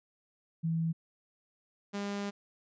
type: tone pair in turn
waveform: sine / sawtooth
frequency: 163.8 / 201.8 Hz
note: E3 / G#3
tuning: -11 / -49 cents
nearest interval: major third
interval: 362 cents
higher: second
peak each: -28 / -30 dBFS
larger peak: first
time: 0.63-0.93 / 1.93-2.31 s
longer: second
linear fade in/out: 20 ms
effects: resampled to 16000 Hz